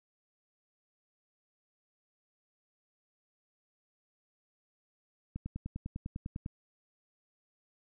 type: click train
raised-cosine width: 5 ms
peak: -25 dBFS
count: 12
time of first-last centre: 5.36-6.461 s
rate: 9.99 Hz
effects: none